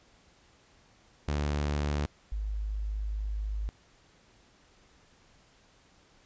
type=tone pair in turn; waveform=sawtooth / sine; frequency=73.3 / 51.98 Hz; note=D2 / G#1; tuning=-3 / +2 cents; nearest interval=tritone; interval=595 cents; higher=first; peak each=-24 / -30 dBFS; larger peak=first; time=1.28-2.06 / 2.32-3.69 s; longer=second; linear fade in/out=0 ms; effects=pink hiss -62 dBFS RMS until 6.25 s + resampled to 16000 Hz